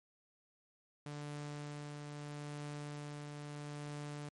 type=tone with tremolo; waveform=sawtooth; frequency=146.83 Hz; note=D3; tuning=in tune; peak=-38 dBFS; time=1.06-4.29 s; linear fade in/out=2 ms; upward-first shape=triangle; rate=0.77 Hz; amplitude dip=30%; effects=MP3 48 kbps